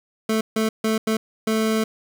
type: tone bursts at uneven times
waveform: 25% pulse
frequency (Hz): 220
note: A3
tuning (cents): 0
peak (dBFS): -15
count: 5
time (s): 0.29-0.41 / 0.56-0.69 / 0.84-0.98 / 1.07-1.17 / 1.47-1.84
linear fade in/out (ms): 5
effects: none